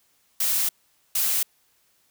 blue noise bursts at uneven times, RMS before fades -23 dBFS, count 2, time 0.4-0.69 / 1.15-1.43 s, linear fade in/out 5 ms, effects white hiss -65 dBFS RMS until 2.1 s

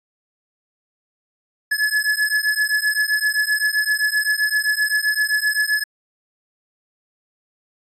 square beating tone pair, 1706 / 1713.7 Hz, G#6 / A6, +46 / -46 cents, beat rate 7.7 Hz, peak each -21 / -21 dBFS, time 1.71-5.84 s, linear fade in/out 10 ms, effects resampled to 32000 Hz

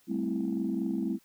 sine chord, A minor seventh, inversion third, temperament equal, 196 / 220 / 261.6 / 329.6 Hz, G3 / A3 / C4 / E4, 0 / 0 / 0 / 0 cents, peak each -33 dBFS, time 0.07-1.19 s, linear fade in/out 50 ms, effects tanh soft clip ceiling -20 dBFS + white hiss -65 dBFS RMS until 1.24 s

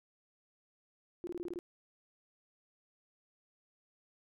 sine tone bursts, 349.2 Hz, F4, in tune, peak -37 dBFS, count 7, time 1.24-1.589 s, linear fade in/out 0 ms, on 31 ms, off 22 ms, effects none

